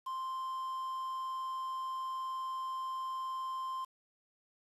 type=tone with quantisation; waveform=triangle; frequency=1046.5 Hz; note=C6; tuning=in tune; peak=-34 dBFS; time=0.06-3.85 s; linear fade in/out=10 ms; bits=9; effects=resampled to 32000 Hz